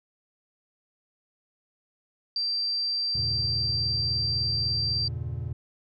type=tone; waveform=sine; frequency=4699 Hz; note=D8; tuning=in tune; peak=-25 dBFS; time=2.36-5.08 s; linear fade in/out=2 ms
type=chord; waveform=triangle; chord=E diminished seventh; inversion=none; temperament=just; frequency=82.41 / 98.89 / 118.67 / 142.4 Hz; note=E2 / G2 / Bb2 / Db3; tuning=0 / +16 / +31 / +47 cents; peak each=-33 / -37 / -31 / -36 dBFS; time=3.15-5.53 s; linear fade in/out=5 ms
effects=none